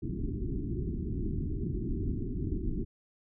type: low-pass noise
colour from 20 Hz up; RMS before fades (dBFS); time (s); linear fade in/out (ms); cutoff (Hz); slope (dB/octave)
pink; -33; 0.02-2.85; 20; 390; 96
effects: none